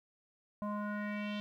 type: tone with low-pass filter sweep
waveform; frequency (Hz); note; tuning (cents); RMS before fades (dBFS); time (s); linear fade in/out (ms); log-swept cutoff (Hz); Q
square; 207.7; G#3; 0; -38; 0.62-1.4; 0; 900 to 3400; 3.5
effects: 12-bit